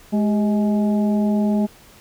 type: harmonic tone with a mistuned harmonic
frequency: 210 Hz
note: G#3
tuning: 19 cents sharp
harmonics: 1 / 2 / 3 / 4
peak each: -16 / -28 / -28 / -33 dBFS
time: 0.12-1.67 s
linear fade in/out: 20 ms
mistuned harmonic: 2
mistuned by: -98 cents
effects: pink hiss -48 dBFS RMS until 2 s